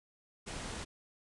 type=low-pass noise; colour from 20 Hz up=pink; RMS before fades=-42 dBFS; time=0.46-0.85 s; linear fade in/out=20 ms; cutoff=10000 Hz; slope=96 dB/octave; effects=none